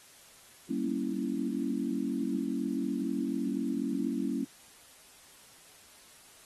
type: chord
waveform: sine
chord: G diminished seventh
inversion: none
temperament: equal with one note detuned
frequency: 193.52 / 233.1 / 277.2 / 329.6 Hz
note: G3 / Bb3 / Db4 / Fb4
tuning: -22 / 0 / 0 / 0 cents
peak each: -37 / -34 / -33 / -37 dBFS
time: 0.69-4.45 s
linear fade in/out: 10 ms
effects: white hiss -56 dBFS RMS until 6.45 s + AAC 32 kbps